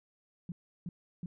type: tone bursts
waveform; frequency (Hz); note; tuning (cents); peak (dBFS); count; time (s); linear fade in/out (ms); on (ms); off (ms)
sine; 174.61; F3; 0; -36; 3; 0.49-1.26; 2; 30; 340
effects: none